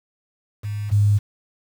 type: tone pair in turn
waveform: sine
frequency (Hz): 103.83 / 102.82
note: G#2 / G#2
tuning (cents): 0 / -17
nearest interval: unison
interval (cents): 17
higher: first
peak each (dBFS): -24 / -13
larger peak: second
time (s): 0.63-0.91 / 0.91-1.19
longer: neither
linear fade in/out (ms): 20
effects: 7-bit